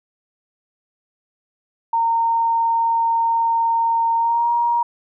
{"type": "tone with pitch glide", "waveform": "sine", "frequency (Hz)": [919, 945.4], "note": ["A#5", "A#5"], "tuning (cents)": [-25, 24], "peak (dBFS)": -15, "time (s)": [1.93, 4.83], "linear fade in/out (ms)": 5, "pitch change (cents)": 49, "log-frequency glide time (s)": [4.16, 4.51], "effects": []}